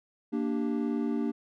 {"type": "chord", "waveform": "triangle", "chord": "G minor", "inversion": "first", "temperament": "equal", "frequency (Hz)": [233.1, 293.7, 392], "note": ["Bb3", "D4", "G4"], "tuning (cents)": [0, 0, 0], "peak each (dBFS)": [-28, -29, -34], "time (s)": [0.32, 1.32], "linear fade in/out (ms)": 20, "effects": []}